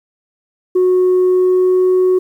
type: tone with pitch glide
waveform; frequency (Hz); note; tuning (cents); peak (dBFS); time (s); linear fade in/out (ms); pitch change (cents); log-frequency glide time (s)
sine; 366.6 to 368.9; F#4 to F#4; -16 to -5; -7; 0.75-2.19; 10; +11; 1.24-1.92
effects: tanh soft clip ceiling -7 dBFS + 8-bit